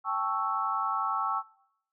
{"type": "chord", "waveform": "sine", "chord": "A dominant seventh", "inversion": "third", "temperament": "equal with one note detuned", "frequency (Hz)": [784, 874.9, 1108.7, 1318.5], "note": ["G5", "A5", "C#6", "E6"], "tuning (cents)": [0, -10, 0, 0], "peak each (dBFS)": [-35, -35, -31, -31], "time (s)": [0.04, 1.43], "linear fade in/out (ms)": 50, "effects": ["noise-tail reverb RT60 0.8 s tail -22 dB re dry"]}